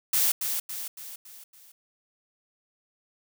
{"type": "noise with echo", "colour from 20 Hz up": "blue", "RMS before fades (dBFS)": -23, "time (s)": [0.13, 0.32], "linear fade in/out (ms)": 5, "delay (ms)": 280, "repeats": 5, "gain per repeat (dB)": -6, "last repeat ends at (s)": 1.72, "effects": []}